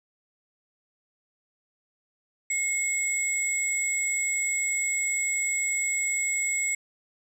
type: tone pair together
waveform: sine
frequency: 2166 / 7777 Hz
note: C#7 / B8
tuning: -41 / -28 cents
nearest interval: octave + minor seventh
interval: 2213 cents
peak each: -26 dBFS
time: 2.5-6.75 s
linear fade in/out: 5 ms
effects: tanh soft clip ceiling -19 dBFS